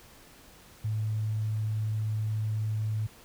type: tone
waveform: sine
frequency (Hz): 108.2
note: A2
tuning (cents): -29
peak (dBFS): -27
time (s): 0.84-3.07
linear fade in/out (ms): 10
effects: pink hiss -54 dBFS RMS until 3.24 s